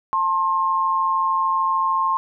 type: tone pair together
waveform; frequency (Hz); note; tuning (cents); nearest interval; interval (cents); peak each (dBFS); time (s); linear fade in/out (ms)
sine; 893 / 1066.3; A5 / C6; +25 / +32; minor third; 307; -24 / -18; 0.13-2.17; 0
effects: none